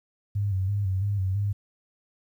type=tone with vibrato; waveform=sine; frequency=98 Hz; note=G2; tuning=in tune; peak=-23 dBFS; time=0.35-1.53 s; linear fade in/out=10 ms; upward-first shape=square; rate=3 Hz; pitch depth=62 cents each way; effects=10-bit